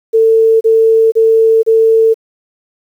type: tone bursts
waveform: sine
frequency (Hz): 447.8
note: A4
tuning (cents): +30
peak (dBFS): -5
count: 4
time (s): 0.13-2.143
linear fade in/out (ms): 20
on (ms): 480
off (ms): 31
effects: 7-bit